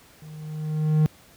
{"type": "tone with level ramp", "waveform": "triangle", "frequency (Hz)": 154.3, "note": "D#3", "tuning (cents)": -14, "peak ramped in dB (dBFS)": [-38, -12], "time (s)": [0.22, 1.06], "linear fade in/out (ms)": 0, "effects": ["pink hiss -53 dBFS RMS until 1.36 s", "high-pass 60 Hz 12 dB/octave"]}